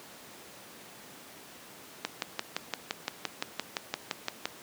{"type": "click train", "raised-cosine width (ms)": 0.2, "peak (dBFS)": -12, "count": 15, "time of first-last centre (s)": [2.05, 4.455], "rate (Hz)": 5.82, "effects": ["pink hiss -49 dBFS RMS until 4.62 s", "high-pass 200 Hz 12 dB/octave"]}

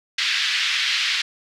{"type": "band-pass noise", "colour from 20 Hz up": "white", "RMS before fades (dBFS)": -22, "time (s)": [0.18, 1.22], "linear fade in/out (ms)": 5, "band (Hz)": [1700, 4200], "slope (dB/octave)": 24, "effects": []}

